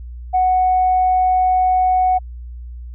sine tone, 740 Hz, F#5, in tune, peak -11 dBFS, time 0.33-2.19 s, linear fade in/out 20 ms, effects tanh soft clip ceiling -7 dBFS + added 60 Hz sine -29 dBFS peak until 2.94 s

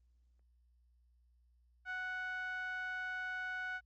5% pulse tone with low-pass filter, 740 Hz, F#5, in tune, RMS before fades -41 dBFS, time 1.85-3.81 s, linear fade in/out 50 ms, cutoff 1600 Hz, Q 4.3, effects added 60 Hz sine -67 dBFS peak until 3.85 s + Opus 32 kbps

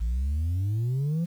sine exponential sweep, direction up, 54.1 to 174.61 Hz, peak -21 dBFS, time 0-1.26 s, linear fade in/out 20 ms, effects tanh soft clip ceiling -23 dBFS + 9-bit

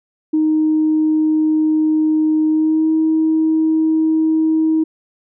sine tone with pitch glide, 311.1 to 317.3 Hz, D#4 to D#4, 0 to +34 cents, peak -11 dBFS, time 0.33-4.84 s, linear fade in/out 10 ms, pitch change +34 cents, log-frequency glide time 2.48-2.91 s, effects tanh soft clip ceiling -7 dBFS

